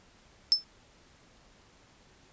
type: tone with exponential decay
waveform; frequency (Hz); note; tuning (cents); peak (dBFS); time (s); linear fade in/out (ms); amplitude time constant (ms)
sine; 5274; E8; 0; -15; 0.52-0.64; 0; 25
effects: pink hiss -60 dBFS RMS until 2.32 s + resampled to 16000 Hz